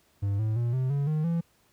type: tone with pitch steps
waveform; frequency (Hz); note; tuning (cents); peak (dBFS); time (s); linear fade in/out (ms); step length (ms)
triangle; 100 / 109.05 / 118.92 / 129.68 / 141.42 / 154.22 / 168.18; G2 / A2 / A#2 / C3 / C#3 / D#3 / E3; +35 / -15 / +35 / -15 / +35 / -15 / +35; -22; 0.22-1.41; 10; 170
effects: pink hiss -65 dBFS RMS until 1.72 s + high-pass 60 Hz 12 dB/octave